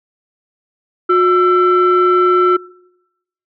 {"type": "tone pair together", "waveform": "sine", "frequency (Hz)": [361.4, 1337.2], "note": ["F#4", "E6"], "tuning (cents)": [-41, 24], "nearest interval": "octave + major seventh", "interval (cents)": 2265, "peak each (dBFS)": -10, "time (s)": [1.09, 2.57], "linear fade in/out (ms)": 10, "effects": ["noise-tail reverb RT60 0.9 s tail -25 dB re dry", "tanh soft clip ceiling -4 dBFS"]}